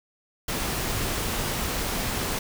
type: noise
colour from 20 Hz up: pink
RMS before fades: -28 dBFS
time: 0.48-2.39 s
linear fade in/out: 5 ms
effects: none